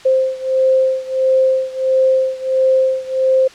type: beating tone pair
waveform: sine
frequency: 523.3 / 524.8 Hz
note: C5 / C5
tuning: 0 / +5 cents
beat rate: 1.5 Hz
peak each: -14 / -16 dBFS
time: 0.05-3.48 s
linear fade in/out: 10 ms
effects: white hiss -40 dBFS RMS until 3.54 s + low-pass 5000 Hz 12 dB/octave